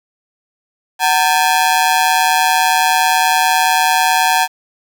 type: ring-modulated tone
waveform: sawtooth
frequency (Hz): 830.6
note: G#5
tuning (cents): 0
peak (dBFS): -4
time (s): 0.99-4.48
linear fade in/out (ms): 50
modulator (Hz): 79
effects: 7-bit